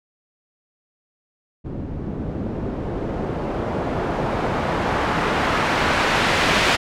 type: noise with low-pass filter sweep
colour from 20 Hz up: white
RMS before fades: -22 dBFS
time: 1.64-6.77 s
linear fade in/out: 20 ms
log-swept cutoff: 210 to 2800 Hz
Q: 0.75
effects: none